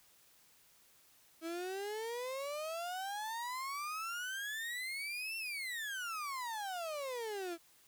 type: exponential two-way sweep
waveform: 35% pulse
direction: up then down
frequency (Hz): 321.4 to 2722 to 326.6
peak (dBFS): -37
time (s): 1.41-7.58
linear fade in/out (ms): 50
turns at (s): 5.37
effects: white hiss -66 dBFS RMS until 7.87 s